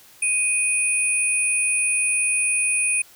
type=tone pair together; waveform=sine; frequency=2489 / 9397 Hz; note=D#7 / D9; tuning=0 / 0 cents; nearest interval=octave + major seventh; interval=2300 cents; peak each=-21 dBFS; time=0.22-3.02 s; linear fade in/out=5 ms; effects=white hiss -50 dBFS RMS until 3.15 s